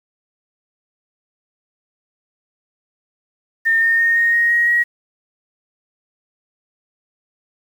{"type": "tone with pitch steps", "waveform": "sine", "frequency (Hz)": [1817, 1830.7, 1844.5, 1858.4, 1872.4, 1886.5, 1900.7], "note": ["A#6", "A#6", "A#6", "A#6", "A#6", "A#6", "A#6"], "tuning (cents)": [-45, -32, -19, -6, 7, 20, 33], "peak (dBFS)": -12, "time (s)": [3.65, 4.84], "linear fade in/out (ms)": 20, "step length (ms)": 170, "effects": ["7-bit"]}